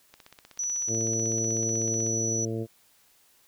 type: click train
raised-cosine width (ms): 0.2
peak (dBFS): -30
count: 32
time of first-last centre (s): 0.14-2.065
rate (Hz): 16.1
type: tone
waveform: sine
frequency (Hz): 5920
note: F#8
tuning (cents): 0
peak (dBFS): -27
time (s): 0.59-2.45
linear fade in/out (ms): 2
type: harmonic tone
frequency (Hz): 112.4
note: A2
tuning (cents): +37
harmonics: 1 / 2 / 3 / 4 / 5 / 6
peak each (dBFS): -32 / -35 / -34 / -35 / -42 / -47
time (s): 0.87-2.67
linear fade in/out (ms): 50
effects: white hiss -62 dBFS RMS until 3.47 s